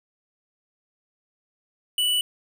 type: tone with hard clipping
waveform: triangle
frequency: 2962 Hz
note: F#7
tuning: 1 cent sharp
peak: -21 dBFS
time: 1.98-2.21 s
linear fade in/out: 2 ms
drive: 18 dB
effects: none